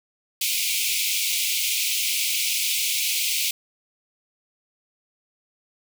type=high-pass noise; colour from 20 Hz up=pink; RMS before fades=-24 dBFS; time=0.41-3.51 s; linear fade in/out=5 ms; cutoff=2200 Hz; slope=96 dB/octave; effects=none